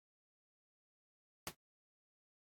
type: noise with exponential decay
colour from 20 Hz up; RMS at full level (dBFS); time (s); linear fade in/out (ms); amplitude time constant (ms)
pink; -36; 1.47-1.55; 1; 17
effects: high-pass 100 Hz 12 dB/octave + AAC 64 kbps